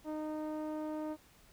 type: tone with low-pass filter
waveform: sawtooth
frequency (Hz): 307.9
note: D#4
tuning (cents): -18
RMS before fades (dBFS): -39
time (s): 0.04-1.17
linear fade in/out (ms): 50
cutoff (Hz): 830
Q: 1.2
effects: pink hiss -63 dBFS RMS until 1.52 s